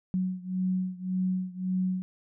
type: beating tone pair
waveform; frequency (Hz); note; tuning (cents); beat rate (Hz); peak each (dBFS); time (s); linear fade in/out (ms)
sine; 184.4 / 186.2; F#3 / F#3; -6 / +11; 1.8; -29 / -31; 0.14-2.02; 0
effects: none